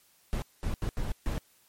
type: noise bursts at uneven times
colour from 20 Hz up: brown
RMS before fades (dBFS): -30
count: 5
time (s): 0.33-0.42 / 0.63-0.74 / 0.82-0.89 / 0.97-1.12 / 1.26-1.38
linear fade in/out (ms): 0
effects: white hiss -64 dBFS RMS until 1.68 s + MP3 64 kbps